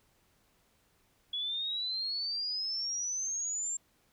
sine exponential sweep, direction up, 3366 to 7430 Hz, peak -32 dBFS, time 1.33-3.77 s, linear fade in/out 5 ms, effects pink hiss -70 dBFS RMS until 4.12 s

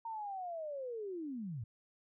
sine linear sweep, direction down, 927 to 101.1 Hz, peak -39 dBFS, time 0.05-1.64 s, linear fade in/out 5 ms, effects none

